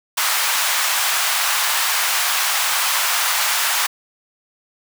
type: high-pass noise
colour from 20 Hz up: pink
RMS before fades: -19 dBFS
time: 0.17-3.87 s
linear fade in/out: 10 ms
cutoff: 890 Hz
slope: 24 dB/octave
effects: none